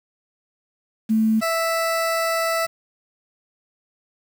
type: tone pair in turn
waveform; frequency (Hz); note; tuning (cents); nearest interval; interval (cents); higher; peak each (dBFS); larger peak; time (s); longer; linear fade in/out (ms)
sine / 20% pulse; 220 / 659.3; A3 / E5; 0 / 0; octave + perfect fifth; 1900; second; -15; neither; 1.09-1.41 / 1.41-2.67; second; 20
effects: 7-bit